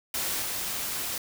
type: noise with level steps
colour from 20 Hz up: white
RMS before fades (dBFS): -30 / -32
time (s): 0.14-1.18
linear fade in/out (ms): 2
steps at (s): 0.42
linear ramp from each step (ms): 2
effects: none